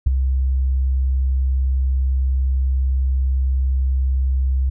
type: tone with ADSR envelope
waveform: sine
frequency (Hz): 65.6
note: C2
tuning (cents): +5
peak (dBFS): -7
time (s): 0.06-4.7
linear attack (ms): 12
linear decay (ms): 7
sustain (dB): -8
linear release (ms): 11
effects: none

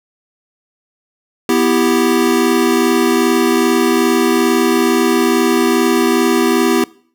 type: chord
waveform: square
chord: E minor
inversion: second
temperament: equal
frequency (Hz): 246.9 / 329.6 / 392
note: B3 / E4 / G4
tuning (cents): 0 / 0 / 0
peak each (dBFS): -16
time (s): 1.49-6.84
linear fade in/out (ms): 2
effects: noise-tail reverb RT60 0.5 s tail -22 dB re dry

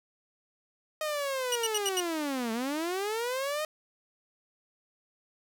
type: linear two-way sweep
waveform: sawtooth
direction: down then up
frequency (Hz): 625 to 218.8 to 625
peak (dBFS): -26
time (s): 1.01-3.65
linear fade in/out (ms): 2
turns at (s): 2.52
type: tone bursts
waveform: 20% pulse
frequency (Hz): 2909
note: F#7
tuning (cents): -30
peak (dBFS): -22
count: 5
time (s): 1.52-2.003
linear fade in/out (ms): 2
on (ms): 35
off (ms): 77
effects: none

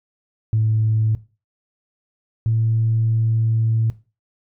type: tone pair in turn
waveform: sine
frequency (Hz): 109.7 / 112.46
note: A2 / A2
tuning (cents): -5 / +38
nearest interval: unison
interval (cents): 43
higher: second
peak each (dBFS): -14 / -15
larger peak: first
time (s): 0.53-1.15 / 2.46-3.9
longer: second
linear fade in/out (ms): 0
effects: noise-tail reverb RT60 0.3 s tail -17 dB re dry + tanh soft clip ceiling -10 dBFS

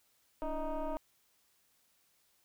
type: tone with frequency modulation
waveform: sine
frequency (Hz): 324.2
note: E4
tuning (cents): -29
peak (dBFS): -32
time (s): 0.42-0.97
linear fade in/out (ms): 0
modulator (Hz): 306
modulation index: 2.1
effects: tanh soft clip ceiling -31 dBFS + white hiss -72 dBFS RMS until 2.44 s

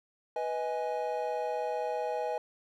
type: chord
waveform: triangle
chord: G# minor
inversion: first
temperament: equal with one note detuned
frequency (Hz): 493.9 / 629.5 / 830.6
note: B4 / D#5 / G#5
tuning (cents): 0 / +20 / 0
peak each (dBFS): -33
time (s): 0.36-2.38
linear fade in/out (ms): 2
effects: none

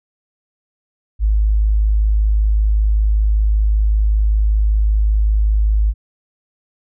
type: tone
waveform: sine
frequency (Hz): 52.6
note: G#1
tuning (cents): +23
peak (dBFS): -11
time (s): 1.19-5.94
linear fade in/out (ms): 50
effects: none

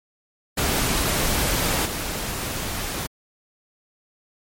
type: noise with level steps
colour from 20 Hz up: pink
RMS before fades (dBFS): -22 / -28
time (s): 0.57-3.07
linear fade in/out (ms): 10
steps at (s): 1.85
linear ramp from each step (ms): 10
effects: MP3 64 kbps

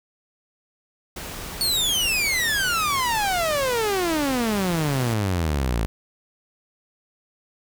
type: noise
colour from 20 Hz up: pink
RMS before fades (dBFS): -34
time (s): 1.16-5.14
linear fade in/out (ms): 5
type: exponential sweep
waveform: sawtooth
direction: down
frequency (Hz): 4476 to 52.4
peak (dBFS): -17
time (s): 1.61-5.86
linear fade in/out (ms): 0
effects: none

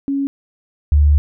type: tone pair in turn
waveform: sine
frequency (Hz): 277.2 / 73.42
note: C#4 / D2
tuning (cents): 0 / 0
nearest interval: octave + major seventh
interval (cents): 2300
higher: first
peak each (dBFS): -16 / -8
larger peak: second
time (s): 0.08-0.27 / 0.92-1.18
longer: second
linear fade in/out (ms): 0
effects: none

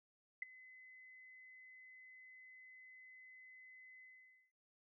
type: tone with ADSR envelope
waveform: sine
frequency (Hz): 2030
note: B6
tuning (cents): +47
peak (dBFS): -36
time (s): 0.42-4.52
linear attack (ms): 4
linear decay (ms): 12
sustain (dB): -21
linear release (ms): 500
effects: none

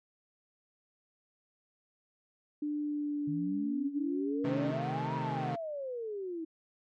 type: tone with pitch glide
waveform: sine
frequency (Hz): 296.4 to 283.2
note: D4 to C#4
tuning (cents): +16 to +37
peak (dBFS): -31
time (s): 2.62-4.71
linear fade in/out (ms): 5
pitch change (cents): -79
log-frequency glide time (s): 2.8-4.02
type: exponential two-way sweep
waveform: sine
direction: up then down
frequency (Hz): 148.4 to 977 to 315.4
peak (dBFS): -35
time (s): 3.27-6.45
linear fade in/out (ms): 10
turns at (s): 5.15
type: chord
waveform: sawtooth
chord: A diminished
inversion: first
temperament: equal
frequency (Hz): 130.81 / 155.56 / 220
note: C3 / Eb3 / A3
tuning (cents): 0 / 0 / 0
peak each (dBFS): -33 / -33 / -37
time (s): 4.44-5.56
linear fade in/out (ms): 10
effects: low-pass 3000 Hz 12 dB/octave + MP3 48 kbps

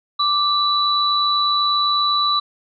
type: tone pair together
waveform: sine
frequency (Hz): 1174.7 / 3954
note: D6 / B7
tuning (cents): 0 / +1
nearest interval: octave + major sixth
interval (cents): 2101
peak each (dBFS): -18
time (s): 0.19-2.4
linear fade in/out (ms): 10
effects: none

